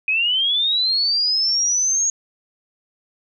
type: linear sweep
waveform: sine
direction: up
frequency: 2489 to 6645 Hz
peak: -16 dBFS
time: 0.08-2.1 s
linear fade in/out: 2 ms
effects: none